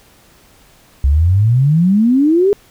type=exponential sweep; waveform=sine; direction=up; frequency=65.41 to 417.6 Hz; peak=-8 dBFS; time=1.04-2.53 s; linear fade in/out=0 ms; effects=pink hiss -48 dBFS RMS until 2.7 s